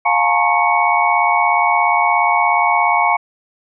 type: tone cluster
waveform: sine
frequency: 707 / 849 / 926 / 1089 / 2230 Hz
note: F5 / G#5 / A#5 / C#6 / C#7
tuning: +21 / +38 / -12 / -31 / +10 cents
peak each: -18 dBFS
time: 0.05-3.17 s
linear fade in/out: 10 ms
effects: none